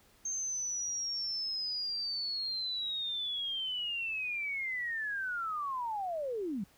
sine linear sweep, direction down, 6380 to 177.6 Hz, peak -33 dBFS, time 0.25-6.64 s, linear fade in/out 5 ms, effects pink hiss -64 dBFS RMS until 6.77 s

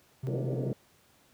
triangle tone, 130.81 Hz, C3, in tune, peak -29 dBFS, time 0.23-0.72 s, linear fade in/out 5 ms
white band-pass noise, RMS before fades -35 dBFS, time 0.27-0.73 s, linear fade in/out 0 ms, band 130 to 560 Hz, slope 48 dB/octave
effects pink hiss -63 dBFS RMS until 1.33 s + high-pass 80 Hz 12 dB/octave

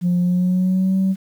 sine tone with pitch glide, 177 to 190.8 Hz, F3 to G3, +23 to -47 cents, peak -13 dBFS, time 0.01-1.16 s, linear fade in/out 50 ms, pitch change +130 cents, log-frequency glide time 0.2-0.97 s, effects tanh soft clip ceiling -12 dBFS + 8-bit

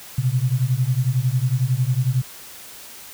sine beating tone pair, 122.1 / 133.1 Hz, B2 / C3, -19 / +30 cents, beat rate 11 Hz, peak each -20 dBFS, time 0.18-2.22 s, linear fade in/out 5 ms, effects white hiss -40 dBFS RMS until 3.13 s

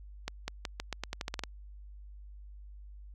accelerating click train, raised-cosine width 0.2 ms, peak -17 dBFS, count 12, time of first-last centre 0.28-1.437 s, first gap 200 ms, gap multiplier 0.86, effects added 50 Hz sine -46 dBFS peak until 3.14 s

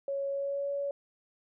sine tone with pitch glide, 554.4 to 563.8 Hz, C#5 to C#5, 0 to +29 cents, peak -30 dBFS, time 0.08-0.91 s, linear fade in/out 2 ms, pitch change +29 cents, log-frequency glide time 0.29-0.7 s, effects none

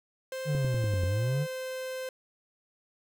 45% pulse tone with pitch glide, 523.3 to 517.9 Hz, C5 to C5, 0 to -18 cents, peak -34 dBFS, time 0.32-2.09 s, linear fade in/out 2 ms, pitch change -18 cents, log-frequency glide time 0.99-1.37 s
triangle linear two-way sweep, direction down then up, 155.56 to 86.8 to 155.56 Hz, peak -24 dBFS, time 0.45-1.47 s, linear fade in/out 50 ms, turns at 1.04 s
click train, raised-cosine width 3 ms, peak -24 dBFS, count 6, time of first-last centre 0.55-1.035 s, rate 10.3 Hz
effects none

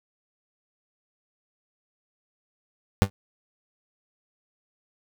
30% pulse tone with exponential decay, 98 Hz, G2, in tune, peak -8 dBFS, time 3.02-3.1 s, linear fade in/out 0 ms, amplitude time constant 16 ms, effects none

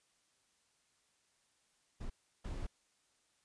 brown noise bursts at uneven times, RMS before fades -41 dBFS, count 2, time 2-2.1 / 2.44-2.67 s, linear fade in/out 10 ms, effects white hiss -75 dBFS RMS until 3.44 s + resampled to 22050 Hz

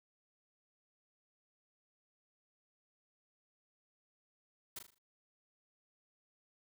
white noise with echo, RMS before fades -44 dBFS, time 4.76-4.79 s, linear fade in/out 5 ms, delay 39 ms, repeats 5, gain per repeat -7 dB, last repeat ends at 4.985 s, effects none

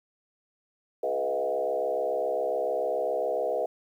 sine tone with frequency modulation, 561 Hz, C#5, 21 cents sharp, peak -25 dBFS, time 1.03-3.66 s, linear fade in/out 5 ms, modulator 67.1 Hz, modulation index 2.2, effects 10-bit

